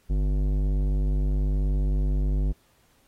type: tone with tanh clipping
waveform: sine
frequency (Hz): 49.45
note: G1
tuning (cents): +16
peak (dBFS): -23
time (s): 0.09-2.53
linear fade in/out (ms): 20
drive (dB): 15
effects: pink hiss -64 dBFS RMS until 3.07 s + AAC 48 kbps